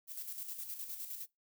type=noise with tremolo; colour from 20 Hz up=violet; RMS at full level=-42 dBFS; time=0.07-1.27 s; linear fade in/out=50 ms; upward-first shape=square; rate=9.7 Hz; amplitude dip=50%; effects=noise-tail reverb RT60 0.2 s tail -24 dB re dry